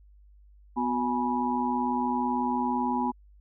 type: tone cluster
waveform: sine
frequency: 249.1 / 367 / 838 / 976 Hz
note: B3 / F#4 / G#5 / B5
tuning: +15 / -14 / +15 / -21 cents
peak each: -28 / -37 / -30 / -30 dBFS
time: 0.76-3.12 s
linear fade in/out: 20 ms
effects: added 50 Hz sine -52 dBFS peak until 3.4 s